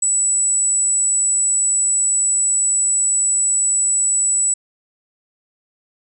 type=tone; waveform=sine; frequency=7902 Hz; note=B8; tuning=in tune; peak=-14 dBFS; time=0.02-4.54 s; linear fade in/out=5 ms; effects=none